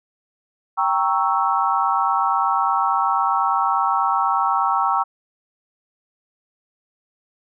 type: chord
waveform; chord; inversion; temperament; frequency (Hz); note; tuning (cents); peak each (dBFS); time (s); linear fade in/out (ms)
sine; G diminished seventh; none; equal; 784 / 932.3 / 1108.7 / 1318.5; G5 / Bb5 / Db6 / Fb6; 0 / 0 / 0 / 0; -22; 0.77-5.04; 20
effects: none